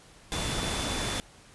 sine tone in noise, 3494 Hz, A7, 13 cents flat, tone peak -38 dBFS, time 0.32-1.2 s, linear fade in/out 0 ms, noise pink, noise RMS -31 dBFS, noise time 0.32-1.2 s, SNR -10 dB, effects pink hiss -54 dBFS RMS until 1.54 s + resampled to 24000 Hz

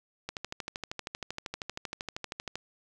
click train, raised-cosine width 0.2 ms, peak -18 dBFS, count 30, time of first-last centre 0.29-2.556 s, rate 12.8 Hz, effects none

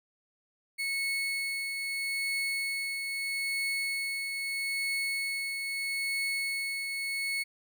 35% pulse tone with tremolo, 2201 Hz, C#7, 13 cents flat, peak -27 dBFS, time 0.78-7.44 s, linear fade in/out 20 ms, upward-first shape triangle, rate 0.78 Hz, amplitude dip 40%, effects none

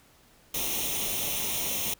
white noise with comb filter, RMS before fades -30 dBFS, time 0.54-1.94 s, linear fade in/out 5 ms, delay 0.32 ms, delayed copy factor +0.75, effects pink hiss -59 dBFS RMS until 1.99 s

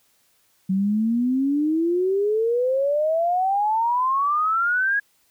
sine exponential sweep, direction up, 186.1 to 1670 Hz, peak -18 dBFS, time 0.69-5 s, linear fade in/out 10 ms, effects white hiss -63 dBFS RMS until 5.3 s

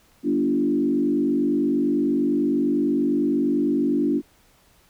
sine tone with frequency modulation, 288.6 Hz, D4, 30 cents flat, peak -18 dBFS, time 0.23-4.22 s, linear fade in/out 50 ms, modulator 48.8 Hz, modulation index 1.2, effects pink hiss -58 dBFS RMS until 4.89 s

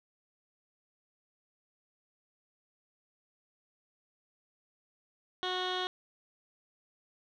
15% pulse tone with low-pass filter, 366.8 Hz, F#4, 15 cents flat, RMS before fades -34 dBFS, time 5.43-5.87 s, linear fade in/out 0 ms, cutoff 3400 Hz, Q 3.9, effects none

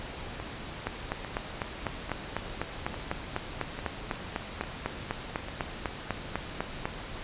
two click trains, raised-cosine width 0.5 ms, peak -22 / -14 dBFS, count 7 / 25, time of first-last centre 0.4-5.485 / 0.87-6.855 s, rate 1.18 / 4.01 Hz, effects pink hiss -40 dBFS RMS until 7.23 s + resampled to 8000 Hz

